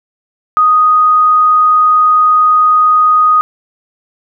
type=tone; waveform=sine; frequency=1244.5 Hz; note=D#6; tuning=in tune; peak=-5 dBFS; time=0.57-3.41 s; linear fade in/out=0 ms; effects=none